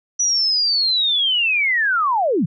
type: linear sweep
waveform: sine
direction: down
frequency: 5920 to 126.7 Hz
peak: -15 dBFS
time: 0.19-2.46 s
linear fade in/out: 10 ms
effects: none